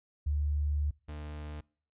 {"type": "tone pair in turn", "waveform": ["sine", "40% pulse"], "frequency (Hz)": [73.42, 75.01], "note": ["D2", "D2"], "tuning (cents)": [0, 37], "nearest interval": "unison", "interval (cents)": 37, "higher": "second", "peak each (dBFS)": [-27, -38], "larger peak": "first", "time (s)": [[0.26, 0.91], [1.08, 1.61]], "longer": "first", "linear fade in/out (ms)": 10, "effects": ["noise-tail reverb RT60 0.5 s tail -26 dB re dry", "resampled to 8000 Hz"]}